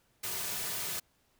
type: noise with comb filter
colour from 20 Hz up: white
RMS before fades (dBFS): -36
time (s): 0.23-1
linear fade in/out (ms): 10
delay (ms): 3.7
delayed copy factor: -0.55
effects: pink hiss -71 dBFS RMS until 1.39 s